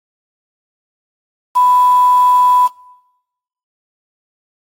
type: tone with quantisation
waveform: sine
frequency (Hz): 994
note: B5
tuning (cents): +11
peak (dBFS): -7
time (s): 1.55-2.68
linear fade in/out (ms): 20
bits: 5
effects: noise-tail reverb RT60 1.0 s tail -25 dB re dry + AAC 48 kbps